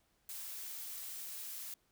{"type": "noise", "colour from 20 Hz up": "blue", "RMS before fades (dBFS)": -45, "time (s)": [0.29, 1.74], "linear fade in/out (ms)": 2, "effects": ["pink hiss -75 dBFS RMS until 1.91 s"]}